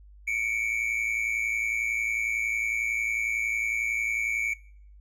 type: tone pair together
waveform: triangle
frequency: 2217 / 2328 Hz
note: C#7 / D7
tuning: 0 / -16 cents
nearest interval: minor second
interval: 84 cents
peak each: -27 dBFS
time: 0.27-4.54 s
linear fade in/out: 10 ms
effects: noise-tail reverb RT60 0.6 s tail -22 dB re dry + added 50 Hz sine -48 dBFS peak until 5 s